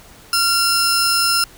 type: tone pair together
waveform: sawtooth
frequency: 1377 / 5214 Hz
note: F6 / E8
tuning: -25 / -20 cents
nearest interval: octave + major seventh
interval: 2305 cents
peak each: -14 dBFS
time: 0.33-1.44 s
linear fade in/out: 2 ms
effects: pink hiss -44 dBFS RMS until 1.57 s